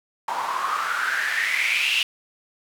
white noise with band-pass filter sweep, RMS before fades -24 dBFS, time 0.28-2.03 s, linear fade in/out 2 ms, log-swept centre 880 to 2900 Hz, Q 7.7, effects none

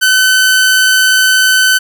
sawtooth tone, 1519 Hz, F#6, 45 cents sharp, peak -3 dBFS, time 0.01-1.79 s, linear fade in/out 20 ms, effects none

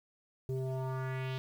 square tone with low-pass filter sweep, 130.7 Hz, C3, 1 cent flat, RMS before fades -36 dBFS, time 0.49-1.38 s, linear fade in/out 0 ms, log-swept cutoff 360 to 3700 Hz, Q 2.4, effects 10-bit

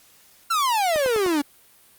45% pulse exponential sweep, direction down, 1393 to 277.2 Hz, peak -19 dBFS, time 0.5-1.42 s, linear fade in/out 10 ms
click train, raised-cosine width 1 ms, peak -17 dBFS, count 4, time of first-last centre 0.96-1.263 s, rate 9.9 Hz
effects white hiss -54 dBFS RMS until 1.98 s + Opus 48 kbps

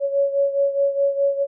sine beating tone pair, 557 / 561.8 Hz, C#5 / C#5, +8 / +23 cents, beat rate 4.8 Hz, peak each -18 / -23 dBFS, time 0-1.47 s, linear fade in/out 50 ms, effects none

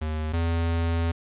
square tone pair in turn, 77.78 / 83.57 Hz, D#2 / E2, 0 / +24 cents, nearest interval minor second, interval 124 cents, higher second, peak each -27 / -23 dBFS, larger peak second, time 0.01-0.33 / 0.33-1.12 s, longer second, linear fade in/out 10 ms, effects resampled to 8000 Hz + 9-bit

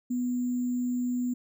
sine tone with sample-and-hold, 246.9 Hz, B3, in tune, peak -26 dBFS, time 0.1-1.34 s, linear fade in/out 10 ms, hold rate 7350 Hz, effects none

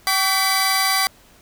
sawtooth tone cluster, 769 / 1143 / 1996 / 4740 Hz, G5 / D6 / B6 / D8, -33 / -47 / +18 / +15 cents, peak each -19 dBFS, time 0.07-1.07 s, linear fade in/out 0 ms, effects pink hiss -51 dBFS RMS until 1.41 s

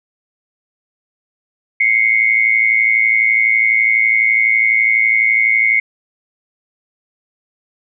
sine tone pair together, 2093 / 2205 Hz, C7 / C#7, 0 / -10 cents, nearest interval minor second, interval 90 cents, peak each -13 dBFS, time 1.8-5.8 s, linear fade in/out 5 ms, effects none

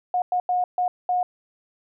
sine tone bursts at uneven times, 723 Hz, F#5, 40 cents flat, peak -19 dBFS, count 5, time 0.14-0.22 / 0.32-0.4 / 0.49-0.64 / 0.78-0.88 / 1.09-1.23 s, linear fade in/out 2 ms, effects none

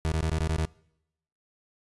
30% pulse tone bursts, 79.5 Hz, D#2, 38 cents sharp, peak -22 dBFS, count 7, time 0.05-0.652 s, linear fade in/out 0 ms, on 68 ms, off 21 ms, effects noise-tail reverb RT60 0.8 s tail -24 dB re dry + resampled to 24000 Hz

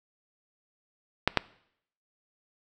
clicks, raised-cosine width 0.3 ms, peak -4 dBFS, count 2, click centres 1.276 / 1.373 s, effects noise-tail reverb RT60 0.7 s tail -21 dB re dry

